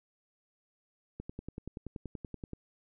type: click train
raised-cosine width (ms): 3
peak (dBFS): -27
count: 15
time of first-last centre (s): 1.2-2.533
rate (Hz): 10.5
effects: none